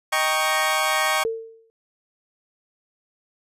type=chord; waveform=20% pulse; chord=Eb dominant seventh; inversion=none; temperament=equal; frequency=622.3 / 784 / 932.3 / 1108.7 Hz; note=Eb5 / G5 / Bb5 / Db6; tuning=0 / 0 / 0 / 0 cents; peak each=-21 / -20 / -24 / -18 dBFS; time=0.12-1.24 s; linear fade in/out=10 ms
type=tone with exponential decay; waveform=sine; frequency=451.2 Hz; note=A4; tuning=44 cents sharp; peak=-19 dBFS; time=1.25-1.7 s; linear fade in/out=0 ms; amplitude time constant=96 ms
effects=resampled to 32000 Hz